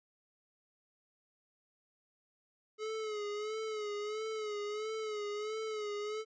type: tone with vibrato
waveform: square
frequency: 426.1 Hz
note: G#4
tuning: 44 cents sharp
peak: -37 dBFS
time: 2.78-6.25 s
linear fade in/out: 50 ms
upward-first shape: sine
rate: 1.5 Hz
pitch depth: 58 cents each way
effects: resampled to 16000 Hz